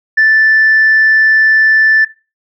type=tone; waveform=sine; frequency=1760 Hz; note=A6; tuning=in tune; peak=-4 dBFS; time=0.17-2.05 s; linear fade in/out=10 ms; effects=noise-tail reverb RT60 0.3 s tail -18 dB re dry + tanh soft clip ceiling -2 dBFS